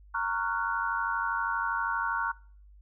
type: chord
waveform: sine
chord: Gb major seventh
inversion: first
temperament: just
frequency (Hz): 925 / 1110 / 1387.5 / 1480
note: Bb5 / Db6 / F6 / Gb6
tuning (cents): -14 / +2 / -12 / 0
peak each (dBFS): -33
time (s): 0.14-2.32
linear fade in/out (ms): 10
effects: noise-tail reverb RT60 0.5 s tail -24 dB re dry + added 50 Hz sine -51 dBFS peak until 2.81 s